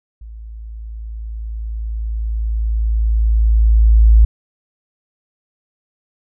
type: tone with level ramp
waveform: sine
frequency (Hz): 55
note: A1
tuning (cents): 0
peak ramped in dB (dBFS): -31 to -4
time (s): 0.21-4.25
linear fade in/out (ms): 5
effects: none